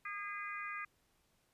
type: harmonic tone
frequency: 408.2 Hz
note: G#4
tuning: 30 cents flat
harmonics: 3 / 4 / 5 / 6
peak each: -44 / -47 / -45 / -48 dBFS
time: 0.05-0.85 s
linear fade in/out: 5 ms
effects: pink hiss -75 dBFS RMS until 1.53 s + resampled to 32000 Hz